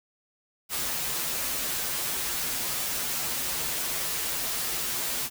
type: noise with comb filter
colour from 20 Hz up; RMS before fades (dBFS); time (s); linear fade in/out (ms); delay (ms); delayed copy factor
white; -30; 0.69-5.3; 50; 10; -0.65
effects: none